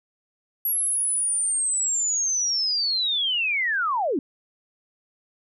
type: linear sweep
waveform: sine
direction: down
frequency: 11500 to 239.9 Hz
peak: -21 dBFS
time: 0.65-4.19 s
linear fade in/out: 2 ms
effects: none